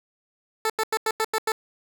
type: tone bursts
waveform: 15% pulse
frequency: 440 Hz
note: A4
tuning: in tune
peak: -15 dBFS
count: 7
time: 0.65-1.52 s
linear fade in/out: 2 ms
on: 48 ms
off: 89 ms
effects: none